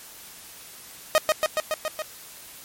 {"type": "tone with echo", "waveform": "sawtooth", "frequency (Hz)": 622.3, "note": "D#5", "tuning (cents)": 0, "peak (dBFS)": -11, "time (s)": [1.15, 1.18], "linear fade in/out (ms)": 0, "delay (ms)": 140, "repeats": 6, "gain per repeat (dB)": -2, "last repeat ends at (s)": 2.02, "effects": ["white hiss -44 dBFS RMS until 2.64 s", "MP3 64 kbps"]}